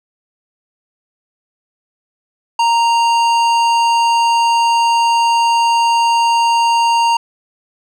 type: tone with hard clipping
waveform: triangle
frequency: 930 Hz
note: A#5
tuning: 4 cents flat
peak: -12 dBFS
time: 2.59-7.17 s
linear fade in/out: 5 ms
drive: 17 dB
effects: none